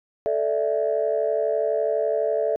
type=chord; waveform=sine; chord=A suspended fourth; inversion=none; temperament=equal; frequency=440 / 587.3 / 659.3 Hz; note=A4 / D5 / E5; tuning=0 / 0 / 0 cents; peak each=-24 dBFS; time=0.26-2.56 s; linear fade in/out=0 ms; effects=tanh soft clip ceiling -12 dBFS